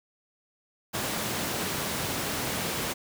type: high-pass noise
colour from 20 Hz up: pink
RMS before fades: -31 dBFS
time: 0.93-2.94 s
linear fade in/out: 20 ms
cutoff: 110 Hz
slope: 12 dB/octave
effects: none